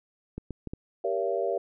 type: clicks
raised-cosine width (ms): 3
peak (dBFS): -22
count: 4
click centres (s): 0.38 / 0.507 / 0.673 / 0.735
type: chord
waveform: sine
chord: G diminished seventh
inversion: none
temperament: just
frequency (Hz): 392 / 470.4 / 564.5 / 677.4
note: G4 / Bb4 / Db5 / Fb5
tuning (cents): 0 / +16 / +31 / +47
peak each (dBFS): -31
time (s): 1.04-1.58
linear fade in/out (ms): 5
effects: none